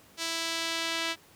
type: tone with band-pass filter sweep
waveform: sawtooth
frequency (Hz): 330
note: E4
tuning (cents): +2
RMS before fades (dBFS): -32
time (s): 0.17-1.16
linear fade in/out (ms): 50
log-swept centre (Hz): 4900 to 3200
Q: 1.1
effects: pink hiss -57 dBFS RMS until 1.35 s + high-pass 80 Hz 12 dB/octave